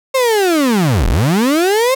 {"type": "linear two-way sweep", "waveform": "35% pulse", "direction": "down then up", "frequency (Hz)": [540, 34.72, 540], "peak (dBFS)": -9, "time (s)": [0.14, 1.95], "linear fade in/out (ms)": 10, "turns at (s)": 1.08, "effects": []}